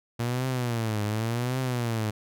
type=tone with vibrato; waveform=sawtooth; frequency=116.54 Hz; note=A#2; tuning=in tune; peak=-22 dBFS; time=0.19-2.11 s; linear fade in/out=10 ms; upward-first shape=triangle; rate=0.89 Hz; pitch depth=210 cents each way; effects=none